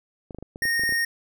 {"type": "clicks", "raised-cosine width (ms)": 2, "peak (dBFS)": -24, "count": 11, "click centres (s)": [0.308, 0.347, 0.386, 0.426, 0.559, 0.621, 0.654, 0.795, 0.836, 0.892, 0.924]}
{"type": "tone", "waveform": "square", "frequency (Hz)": 1852, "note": "A#6", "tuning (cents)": -12, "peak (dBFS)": -22, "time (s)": [0.62, 1.05], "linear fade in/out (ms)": 5}
{"effects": []}